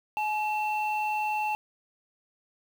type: tone pair together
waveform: sine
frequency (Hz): 850 / 2690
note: G#5 / E7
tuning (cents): +40 / +34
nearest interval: octave + minor sixth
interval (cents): 1994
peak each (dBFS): -26 / -32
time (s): 0.17-1.55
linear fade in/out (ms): 0
effects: tanh soft clip ceiling -20 dBFS + 8-bit